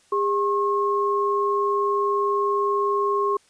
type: tone pair together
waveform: sine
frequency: 404.9 / 1080 Hz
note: G#4 / C#6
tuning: -44 / -45 cents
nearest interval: octave + perfect fourth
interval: 1699 cents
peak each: -22 dBFS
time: 0.12-3.37 s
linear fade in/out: 5 ms
effects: white hiss -59 dBFS RMS until 3.49 s + resampled to 22050 Hz